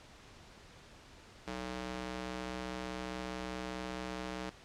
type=tone with high-pass filter; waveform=square; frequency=62.4 Hz; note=B1; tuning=19 cents sharp; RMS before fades=-41 dBFS; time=1.47-4.5 s; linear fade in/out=5 ms; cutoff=200 Hz; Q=0.5; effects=pink hiss -56 dBFS RMS until 4.64 s + low-pass 6000 Hz 12 dB/octave